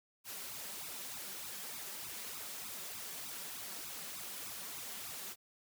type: noise with flanger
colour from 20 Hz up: white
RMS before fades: -45 dBFS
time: 0.24-5.36 s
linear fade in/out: 50 ms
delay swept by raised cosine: 0.79 to 5.29 ms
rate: 3.3 Hz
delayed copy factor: +1
effects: high-pass 80 Hz 12 dB/octave